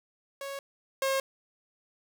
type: tone pair in turn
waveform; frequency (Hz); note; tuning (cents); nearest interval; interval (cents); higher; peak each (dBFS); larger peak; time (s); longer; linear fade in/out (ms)
sawtooth; 553 / 538.2; C#5 / C5; -4 / +49; unison; 47; first; -32 / -22; second; 0.41-0.59 / 1.02-1.2; neither; 2
effects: none